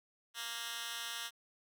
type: tone with high-pass filter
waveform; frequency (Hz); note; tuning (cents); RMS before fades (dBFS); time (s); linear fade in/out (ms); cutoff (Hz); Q
10% pulse; 232.9; A#3; -1; -42; 0.34-1.31; 50; 2300; 1.3
effects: none